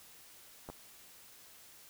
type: clicks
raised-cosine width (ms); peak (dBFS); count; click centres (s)
1; -30; 2; 0.689 / 0.7
effects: white hiss -57 dBFS RMS until 1.89 s